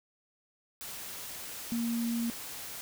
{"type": "tone in noise", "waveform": "sine", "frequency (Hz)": 233.1, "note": "A#3", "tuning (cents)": 0, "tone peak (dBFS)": -29, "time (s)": [1.72, 2.3], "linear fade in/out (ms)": 0, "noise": "white", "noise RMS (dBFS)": -42, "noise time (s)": [0.81, 2.81], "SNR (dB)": 10, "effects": []}